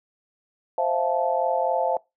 sine chord, F major seventh, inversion second, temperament just, 523.8 / 654.8 / 698.5 / 873.1 Hz, C5 / E5 / F5 / A5, +2 / -12 / 0 / -14 cents, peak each -26 dBFS, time 0.78-1.97 s, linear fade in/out 2 ms, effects noise-tail reverb RT60 0.2 s tail -22 dB re dry

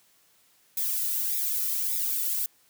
violet noise with flanger, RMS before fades -28 dBFS, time 0.77-2.46 s, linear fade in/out 2 ms, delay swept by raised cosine 0.67 to 1.87 ms, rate 1.7 Hz, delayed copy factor -0.7, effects white hiss -63 dBFS RMS until 2.69 s + high-pass 80 Hz 12 dB/octave

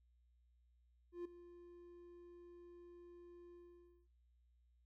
triangle tone with ADSR envelope, 349.2 Hz, F4, in tune, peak -39 dBFS, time 1.12-4.08 s, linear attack 130 ms, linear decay 7 ms, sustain -15 dB, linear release 540 ms, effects noise-tail reverb RT60 0.8 s tail -22 dB re dry + added 60 Hz sine -70 dBFS peak until 4.85 s

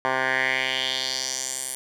10% pulse tone with band-pass filter sweep, 130.9 Hz, C3, 1 cent sharp, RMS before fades -26 dBFS, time 0.05-1.75 s, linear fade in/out 0 ms, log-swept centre 1200 to 10000 Hz, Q 3, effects none

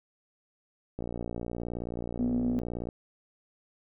click train, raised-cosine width 2 ms, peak -22 dBFS, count 113, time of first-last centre 0.99-2.888 s, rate 59 Hz
sine tone, 244.5 Hz, B3, 17 cents flat, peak -26 dBFS, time 2.19-2.59 s, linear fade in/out 0 ms
effects none

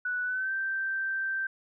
sine tone with pitch glide, 1480 to 1563.5 Hz, F#6 to G6, 0 to -5 cents, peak -28 dBFS, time 0.05-1.47 s, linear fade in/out 5 ms, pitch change +95 cents, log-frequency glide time 0.24-0.53 s, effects none

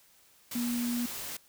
sine tone in noise, 240 Hz, B3, 49 cents flat, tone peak -29 dBFS, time 0.55-1.06 s, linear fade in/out 5 ms, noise white, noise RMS -39 dBFS, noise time 0.51-1.37 s, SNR +7 dB, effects white hiss -62 dBFS RMS until 1.48 s

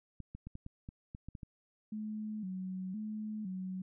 clicks, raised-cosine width 5 ms, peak -32 dBFS, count 10, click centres 0.203 / 0.35 / 0.47 / 0.554 / 0.664 / 0.889 / 1.149 / 1.286 / 1.352 / 1.432 s
sine tone with vibrato, 200 Hz, G3, 35 cents sharp, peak -37 dBFS, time 1.92-3.82 s, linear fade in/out 5 ms, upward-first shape square, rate 0.98 Hz, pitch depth 120 cents each way
effects none

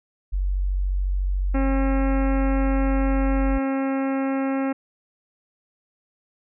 sine tone, 46.97 Hz, F#1, 27 cents sharp, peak -20 dBFS, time 0.32-3.59 s, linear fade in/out 20 ms
harmonic tone, 269.6 Hz, C#4, 48 cents flat, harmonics 1 / 2 / 3 / 4 / 5 / 6 / 7 / 8 / 9 / 10, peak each -22 / -29 / -33 / -39 / -37 / -41 / -42 / -42 / -46 / -48 dBFS, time 1.54-4.73 s, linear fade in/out 10 ms
effects none

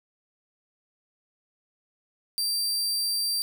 sawtooth tone, 4699 Hz, D8, in tune, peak -22 dBFS, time 2.38-3.42 s, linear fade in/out 0 ms, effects none

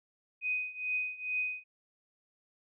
sine tone with tremolo, 2500 Hz, D#7, 8 cents sharp, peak -28 dBFS, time 0.41-1.64 s, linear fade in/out 50 ms, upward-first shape triangle, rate 2.3 Hz, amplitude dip 90%, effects none

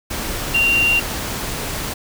sine tone in noise, 2768 Hz, F7, 16 cents flat, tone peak -13 dBFS, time 0.54-1 s, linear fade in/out 10 ms, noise pink, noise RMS -25 dBFS, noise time 0.1-1.94 s, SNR +9 dB, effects none

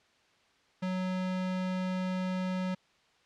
square tone, 185 Hz, F#3, in tune, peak -31 dBFS, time 0.82-2.75 s, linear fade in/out 10 ms, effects white hiss -66 dBFS RMS until 3.25 s + low-pass 4000 Hz 12 dB/octave

